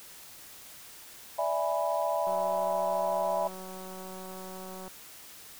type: chord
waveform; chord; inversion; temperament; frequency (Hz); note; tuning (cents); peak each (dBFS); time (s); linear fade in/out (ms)
sine; E dominant seventh; third; equal with one note detuned; 585 / 659.3 / 830.6 / 987.8; D5 / E5 / G#5 / B5; -7 / 0 / 0 / 0; -32 / -30 / -34 / -33; 1.38-3.48; 10
type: click train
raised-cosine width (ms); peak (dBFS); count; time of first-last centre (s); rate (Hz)
1; -31; 489; 2.27-4.88; 187
effects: white hiss -49 dBFS RMS until 5.59 s